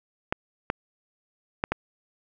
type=clicks; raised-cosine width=0.5 ms; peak=-9 dBFS; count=4; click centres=0.325 / 0.701 / 1.639 / 1.72 s; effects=none